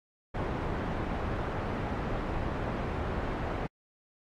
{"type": "low-pass noise", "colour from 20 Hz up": "pink", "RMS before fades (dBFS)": -33, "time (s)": [0.34, 3.67], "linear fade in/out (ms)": 10, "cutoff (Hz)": 1300, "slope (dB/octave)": 12, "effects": ["AAC 48 kbps"]}